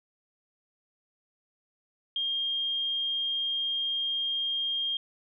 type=tone; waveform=sine; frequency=3218 Hz; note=G7; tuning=45 cents sharp; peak=-27 dBFS; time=2.16-4.97 s; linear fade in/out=2 ms; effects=none